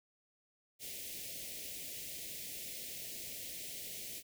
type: band-stop noise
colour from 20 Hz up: white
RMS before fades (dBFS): -45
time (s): 0.79-4.23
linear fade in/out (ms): 50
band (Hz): 660 to 2000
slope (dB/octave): 48
effects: none